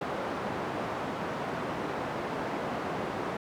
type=band-pass noise; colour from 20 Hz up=white; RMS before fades=-34 dBFS; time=0.01-3.37 s; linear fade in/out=5 ms; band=130 to 910 Hz; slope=12 dB/octave; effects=none